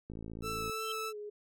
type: click train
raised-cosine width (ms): 3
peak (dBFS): -31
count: 34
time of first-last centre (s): 0.1-0.697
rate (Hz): 55.3
type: tone with vibrato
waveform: sawtooth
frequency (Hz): 1318.5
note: E6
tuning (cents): 0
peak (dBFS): -33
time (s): 0.42-1.13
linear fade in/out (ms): 50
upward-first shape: triangle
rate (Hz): 3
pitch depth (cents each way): 15
type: tone with pitch glide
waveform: sine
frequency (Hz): 440 to 416.7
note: A4 to G#4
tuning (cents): 0 to +6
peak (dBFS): -40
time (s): 0.43-1.3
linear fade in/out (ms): 10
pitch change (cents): -94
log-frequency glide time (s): 1.08-1.17
type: tone with exponential growth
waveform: sine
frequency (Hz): 3136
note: G7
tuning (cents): 0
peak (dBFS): -36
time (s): 0.76-0.92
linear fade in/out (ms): 2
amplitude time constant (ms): 33
effects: none